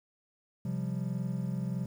triangle chord, C suspended fourth, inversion none, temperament equal, 130.81 / 174.61 / 196 Hz, C3 / F3 / G3, 0 / 0 / 0 cents, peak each -33 / -33 / -35 dBFS, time 0.65-1.86 s, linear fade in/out 5 ms, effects 10-bit

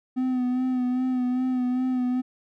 triangle tone with vibrato, 252.9 Hz, B3, 41 cents sharp, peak -20 dBFS, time 0.16-2.22 s, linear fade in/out 20 ms, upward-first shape sine, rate 2.5 Hz, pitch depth 32 cents each way, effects none

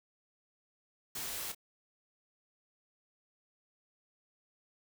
white noise with echo, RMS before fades -40 dBFS, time 1.15-1.52 s, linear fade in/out 5 ms, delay 28 ms, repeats 1, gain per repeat -10 dB, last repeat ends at 1.548 s, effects none

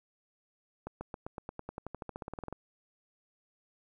accelerating click train, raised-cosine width 1 ms, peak -25 dBFS, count 21, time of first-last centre 0.87-2.526 s, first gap 140 ms, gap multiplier 0.94, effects 11-bit

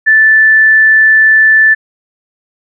sine tone, 1757 Hz, A6, 3 cents flat, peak -3 dBFS, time 0.06-1.75 s, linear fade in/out 20 ms, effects none

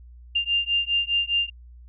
sine beating tone pair, 2794 / 2798.9 Hz, F7 / F7, 0 / +3 cents, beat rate 4.9 Hz, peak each -24 dBFS, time 0.35-1.5 s, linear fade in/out 10 ms, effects added 60 Hz sine -43 dBFS peak until 1.88 s

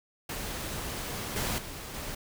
pink noise with level steps, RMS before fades -36 / -31 / -41 / -38 dBFS, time 0.29-2.15 s, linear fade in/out 5 ms, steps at 1.36 / 1.58 / 1.94 s, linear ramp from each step 2 ms, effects none

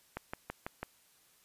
click train, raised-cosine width 0.5 ms, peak -22 dBFS, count 5, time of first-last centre 0.17-0.83 s, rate 6.06 Hz, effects white hiss -66 dBFS RMS until 1.44 s + resampled to 32000 Hz

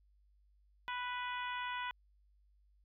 harmonic tone with a mistuned harmonic, 493.9 Hz, B4, in tune, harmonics 2 / 3 / 4 / 5 / 6 / 7, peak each -40 / -44 / -46 / -48 / -50 / -51 dBFS, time 0.88-1.91 s, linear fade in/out 0 ms, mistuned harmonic 7, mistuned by -26 cents, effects added 50 Hz sine -66 dBFS peak until 2.84 s

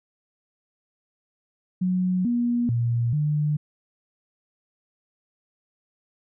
sine tone with pitch steps, 183.2 / 239.6 / 118.2 / 149.5 Hz, F#3 / A#3 / A#2 / D3, -17 / +48 / +24 / +31 cents, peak -20 dBFS, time 1.81-3.57 s, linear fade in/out 10 ms, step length 440 ms, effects none

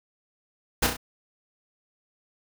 pink noise with echo, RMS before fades -21 dBFS, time 0.82-0.87 s, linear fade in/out 10 ms, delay 33 ms, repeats 3, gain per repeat -5 dB, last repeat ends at 0.969 s, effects none

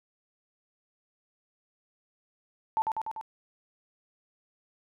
sine tone with echo, 883 Hz, A5, 6 cents sharp, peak -23 dBFS, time 2.77-2.82 s, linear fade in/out 0 ms, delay 98 ms, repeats 4, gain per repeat -3 dB, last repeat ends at 3.212 s, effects none

